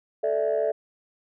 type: chord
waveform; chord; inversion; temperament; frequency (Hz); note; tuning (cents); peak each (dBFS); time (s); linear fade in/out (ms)
sine; A suspended fourth; none; equal; 440 / 587.3 / 659.3; A4 / D5 / E5; 0 / 0 / 0; -25; 0.23-0.72; 10
effects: tanh soft clip ceiling -16 dBFS